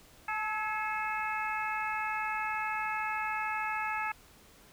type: harmonic tone with a mistuned harmonic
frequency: 433.3 Hz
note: A4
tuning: 27 cents flat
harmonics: 2 / 3 / 4 / 5 / 6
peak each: -35 / -37 / -38 / -39 / -40 dBFS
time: 0.28-4.12 s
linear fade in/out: 5 ms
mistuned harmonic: 4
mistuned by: -53 cents
effects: pink hiss -58 dBFS RMS until 4.72 s